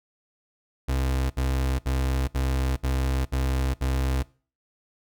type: tone bursts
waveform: 35% pulse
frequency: 65.7 Hz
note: C2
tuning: 8 cents sharp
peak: -21 dBFS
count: 7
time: 0.88-4.228 s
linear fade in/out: 10 ms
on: 420 ms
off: 68 ms
effects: noise-tail reverb RT60 0.4 s tail -22 dB re dry